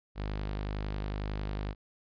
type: tone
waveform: sawtooth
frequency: 51 Hz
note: G#1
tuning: 31 cents flat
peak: -29 dBFS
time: 0.15-1.75 s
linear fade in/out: 50 ms
effects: resampled to 11025 Hz